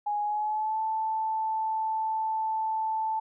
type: tone with pitch glide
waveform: sine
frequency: 830.6 to 879.5 Hz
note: G#5 to A5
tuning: 0 to -1 cents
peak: -26 dBFS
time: 0.06-3.2 s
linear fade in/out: 10 ms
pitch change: +99 cents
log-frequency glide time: 0.22-0.81 s
effects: none